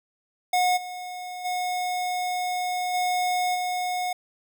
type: tone with level steps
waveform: square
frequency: 726 Hz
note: F#5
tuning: 33 cents flat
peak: -20 / -34 / -26 / -23 / -26 dBFS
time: 0.53-4.13 s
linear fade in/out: 5 ms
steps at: 0.76 / 1.44 / 2.93 / 3.54 s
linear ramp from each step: 20 ms
effects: none